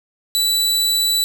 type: tone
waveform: sawtooth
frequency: 3957 Hz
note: B7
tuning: 3 cents sharp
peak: -12 dBFS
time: 0.35-1.24 s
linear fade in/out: 0 ms
effects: 9-bit